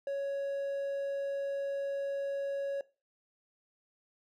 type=tone; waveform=triangle; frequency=556 Hz; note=C#5; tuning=5 cents sharp; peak=-30 dBFS; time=0.07-2.81 s; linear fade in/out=2 ms; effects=noise-tail reverb RT60 0.3 s tail -19 dB re dry